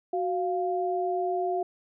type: tone pair together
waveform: sine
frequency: 369.8 / 698.5 Hz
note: F#4 / F5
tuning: -1 / 0 cents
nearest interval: major seventh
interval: 1101 cents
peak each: -28 / -28 dBFS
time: 0.13-1.63 s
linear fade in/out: 5 ms
effects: none